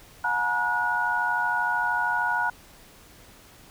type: tone cluster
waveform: sine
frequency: 722 / 859 / 952 / 1454 Hz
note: F#5 / A5 / A#5 / F#6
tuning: -43 / -42 / +36 / -31 cents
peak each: -33 / -31 / -27 / -25 dBFS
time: 0.24-2.5 s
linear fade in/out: 5 ms
effects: pink hiss -51 dBFS RMS until 3.7 s